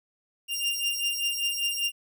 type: beating tone pair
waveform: sawtooth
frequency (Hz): 2794 / 2799.1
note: F7 / F7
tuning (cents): 0 / +3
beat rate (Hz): 5.1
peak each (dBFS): -26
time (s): 0.48-1.92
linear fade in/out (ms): 50
effects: none